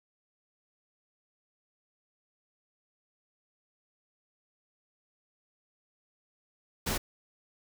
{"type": "noise", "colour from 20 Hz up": "pink", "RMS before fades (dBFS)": -31, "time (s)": [6.86, 6.98], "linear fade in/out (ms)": 10, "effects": []}